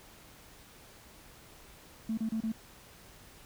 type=tone bursts; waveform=triangle; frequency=222 Hz; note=A3; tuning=16 cents sharp; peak=-26 dBFS; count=4; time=2.09-2.52 s; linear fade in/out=5 ms; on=85 ms; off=30 ms; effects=tanh soft clip ceiling -27 dBFS + pink hiss -55 dBFS RMS until 3.45 s